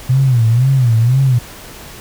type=tone with vibrato; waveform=sine; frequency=123.47 Hz; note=B2; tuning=in tune; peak=-8 dBFS; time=0.09-1.39 s; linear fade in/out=10 ms; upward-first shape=sine; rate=2 Hz; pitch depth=170 cents each way; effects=pink hiss -34 dBFS RMS until 2 s